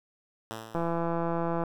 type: tone with exponential decay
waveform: 5% pulse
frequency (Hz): 111.5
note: A2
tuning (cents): +23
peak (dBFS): -23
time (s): 0.51-1.2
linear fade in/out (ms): 0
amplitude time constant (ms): 150
type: click train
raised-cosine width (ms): 1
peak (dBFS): -17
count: 150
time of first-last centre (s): 0.75-1.637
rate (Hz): 168
effects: none

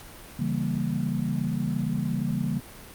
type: chord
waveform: sine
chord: C# diminished seventh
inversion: none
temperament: equal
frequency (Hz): 138.59 / 164.81 / 196 / 233.1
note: C#3 / E3 / G3 / Bb3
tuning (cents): 0 / 0 / 0 / 0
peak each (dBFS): -30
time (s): 0.39-2.6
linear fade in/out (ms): 5
effects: pink hiss -45 dBFS RMS until 2.94 s + Opus 48 kbps

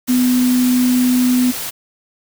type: tone in noise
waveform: sine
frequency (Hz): 250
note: B3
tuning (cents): +21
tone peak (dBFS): -11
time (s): 0.08-1.52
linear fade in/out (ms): 20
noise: white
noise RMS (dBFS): -25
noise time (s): 0.07-1.71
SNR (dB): +11
effects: none

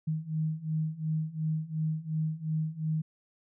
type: beating tone pair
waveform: sine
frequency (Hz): 155.56 / 158.36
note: D#3 / D#3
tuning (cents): 0 / +31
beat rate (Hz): 2.8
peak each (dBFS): -33 / -31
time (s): 0.07-3.02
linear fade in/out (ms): 10
effects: none

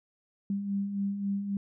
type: beating tone pair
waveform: sine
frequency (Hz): 196 / 199.7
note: G3 / G3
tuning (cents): 0 / +32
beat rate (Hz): 3.7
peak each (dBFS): -38 / -29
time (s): 0.5-1.57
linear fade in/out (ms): 2
effects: none

